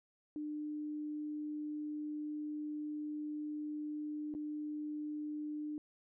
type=tone with dropouts; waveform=sine; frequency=300.3 Hz; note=D4; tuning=39 cents sharp; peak=-38 dBFS; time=0.36-5.78 s; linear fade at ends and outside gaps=1 ms; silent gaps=4.34-4.349 s; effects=none